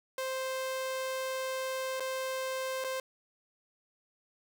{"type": "tone with dropouts", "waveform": "sawtooth", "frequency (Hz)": 523.3, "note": "C5", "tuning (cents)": 0, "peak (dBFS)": -29, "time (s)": [0.18, 3], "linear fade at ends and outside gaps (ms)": 2, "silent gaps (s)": [[1.998, 2.004], [2.841, 2.845]], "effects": []}